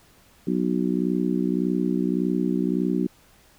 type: harmonic tone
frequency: 61.74 Hz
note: B1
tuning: in tune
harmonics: 3 / 4 / 5 / 6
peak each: -25 / -26 / -26 / -29 dBFS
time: 0.47-3.07 s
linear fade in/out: 5 ms
effects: pink hiss -56 dBFS RMS until 3.58 s